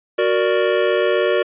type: chord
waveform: square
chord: Gb augmented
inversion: none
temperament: equal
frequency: 370 / 466.2 / 587.3 Hz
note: Gb4 / Bb4 / D5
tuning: 0 / 0 / 0 cents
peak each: -20 dBFS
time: 0.18-1.43 s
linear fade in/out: 10 ms
effects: resampled to 8000 Hz